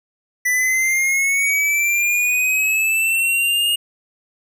square linear sweep, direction up, 1975.5 to 2857 Hz, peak -16 dBFS, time 0.45-3.76 s, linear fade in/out 10 ms, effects none

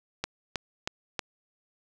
click train, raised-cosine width 0.2 ms, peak -12 dBFS, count 4, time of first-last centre 0.24-1.192 s, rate 3.15 Hz, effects none

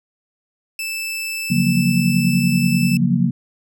sawtooth tone, 2637 Hz, E7, in tune, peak -20 dBFS, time 0.79-2.97 s, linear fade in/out 2 ms
sine chord, Gb major seventh, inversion second, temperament equal, 138.59 / 174.61 / 185 / 233.1 Hz, Db3 / F3 / Gb3 / Bb3, 0 / 0 / 0 / 0 cents, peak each -20 / -19 / -20 / -19 dBFS, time 1.5-3.31 s, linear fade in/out 10 ms
effects none

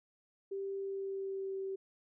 sine tone with pitch glide, 392 to 385.9 Hz, G4 to G4, 0 to -27 cents, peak -36 dBFS, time 0.51-1.76 s, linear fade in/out 10 ms, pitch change -27 cents, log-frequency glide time 0.78-1.58 s, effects none

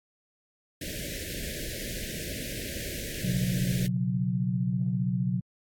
pink band-stop noise, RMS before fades -36 dBFS, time 0.81-3.87 s, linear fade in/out 5 ms, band 630 to 1600 Hz, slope 96 dB/octave
sine chord, B suspended second, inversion none, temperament equal with one note detuned, 123.47 / 138.59 / 182.13 Hz, B2 / C#3 / F#3, 0 / 0 / -27 cents, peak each -29 / -32 / -28 dBFS, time 3.23-5.41 s, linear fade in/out 20 ms
effects AAC 64 kbps

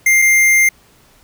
square tone pair in turn, 2100 / 2100 Hz, C7 / C7, +6 / +6 cents, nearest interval unison, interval 0 cents, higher neither, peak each -9 dBFS, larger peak neither, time 0.06-0.22 / 0.22-0.69 s, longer second, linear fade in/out 5 ms, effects pink hiss -50 dBFS RMS until 1.23 s

